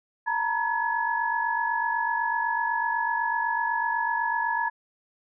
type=tone cluster; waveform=sine; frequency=911 / 959 / 1697 Hz; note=A#5 / A#5 / G#6; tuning=-40 / +49 / +37 cents; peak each=-28 dBFS; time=0.26-4.7 s; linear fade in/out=20 ms; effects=none